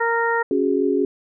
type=harmonic tone; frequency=463.7 Hz; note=A#4; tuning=9 cents flat; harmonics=1 / 2 / 3 / 4; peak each=-22 / -22 / -25 / -24 dBFS; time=0-0.43 s; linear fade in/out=10 ms
type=chord; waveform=sine; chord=C# suspended fourth; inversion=none; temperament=equal; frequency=277.2 / 370 / 415.3 Hz; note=C#4 / F#4 / G#4; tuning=0 / 0 / 0 cents; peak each=-21 dBFS; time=0.51-1.05 s; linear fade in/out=2 ms
effects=none